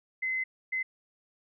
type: tone bursts at uneven times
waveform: sine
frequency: 2050 Hz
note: C7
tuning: 36 cents flat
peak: -28 dBFS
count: 2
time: 0.22-0.44 / 0.72-0.83 s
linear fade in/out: 10 ms
effects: none

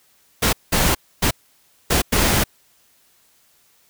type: noise bursts at uneven times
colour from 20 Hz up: pink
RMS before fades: -17 dBFS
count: 5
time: 0.42-0.53 / 0.72-0.95 / 1.22-1.31 / 1.9-2.02 / 2.12-2.44 s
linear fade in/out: 10 ms
effects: white hiss -58 dBFS RMS until 3.89 s

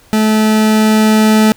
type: tone with level ramp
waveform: 40% pulse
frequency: 216.7 Hz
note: A3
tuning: 26 cents flat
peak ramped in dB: -8 to -5 dBFS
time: 0.13-1.52 s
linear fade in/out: 0 ms
effects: pink hiss -46 dBFS RMS until 1.56 s

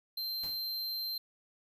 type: tone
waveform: square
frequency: 4136 Hz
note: C8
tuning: 21 cents flat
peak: -35 dBFS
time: 0.17-1.18 s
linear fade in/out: 5 ms
type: noise with exponential decay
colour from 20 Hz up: pink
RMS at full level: -46 dBFS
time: 0.43-0.69 s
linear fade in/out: 5 ms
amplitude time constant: 55 ms
effects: none

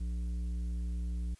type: tone with tanh clipping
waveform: sine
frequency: 59.2 Hz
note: A#1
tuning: 27 cents sharp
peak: -34 dBFS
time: 0-1.35 s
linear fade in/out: 10 ms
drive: 9 dB
effects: white hiss -64 dBFS RMS until 1.39 s + resampled to 24000 Hz

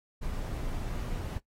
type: noise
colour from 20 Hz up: brown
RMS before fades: -34 dBFS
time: 0.21-1.39 s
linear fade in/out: 20 ms
effects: noise-tail reverb RT60 0.1 s tail -17 dB re dry + AAC 48 kbps

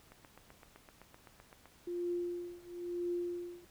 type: click train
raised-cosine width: 0.5 ms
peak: -38 dBFS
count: 13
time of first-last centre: 0.12-1.656 s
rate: 7.81 Hz
type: tone with tremolo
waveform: sine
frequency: 350 Hz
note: F4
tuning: 4 cents sharp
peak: -32 dBFS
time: 1.87-3.65 s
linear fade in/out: 5 ms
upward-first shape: triangle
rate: 1 Hz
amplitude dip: 95%
effects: pink hiss -63 dBFS RMS until 3.7 s

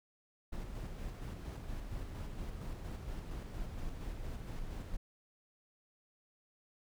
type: noise with tremolo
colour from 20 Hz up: brown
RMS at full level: -41 dBFS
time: 0.52-4.97 s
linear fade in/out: 10 ms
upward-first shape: square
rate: 4.3 Hz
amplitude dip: 30%
effects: none

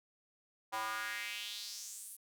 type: tone with high-pass filter sweep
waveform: square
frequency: 110 Hz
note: A2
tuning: in tune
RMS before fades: -42 dBFS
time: 0.72-2.17 s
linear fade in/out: 20 ms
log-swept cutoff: 870 to 11000 Hz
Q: 3.1
effects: none

